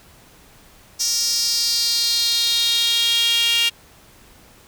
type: tone with high-pass filter sweep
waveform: sawtooth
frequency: 466.2 Hz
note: A#4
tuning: in tune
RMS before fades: -19 dBFS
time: 0.99-3.7 s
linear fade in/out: 20 ms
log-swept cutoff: 5600 to 2900 Hz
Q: 5.5
effects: pink hiss -49 dBFS RMS until 4.67 s